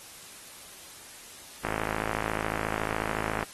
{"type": "click train", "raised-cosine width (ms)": 0.5, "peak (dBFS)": -14, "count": 97, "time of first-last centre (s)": [1.65, 3.428], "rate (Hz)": 54, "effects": ["white hiss -47 dBFS RMS until 3.53 s", "AAC 32 kbps"]}